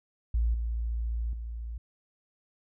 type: tone with level steps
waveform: sine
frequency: 57.2 Hz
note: A#1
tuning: 32 cents flat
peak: -23 / -28 / -34 dBFS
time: 0.34-1.78 s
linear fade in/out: 5 ms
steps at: 0.54 / 1.33 s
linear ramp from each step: 2 ms
effects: none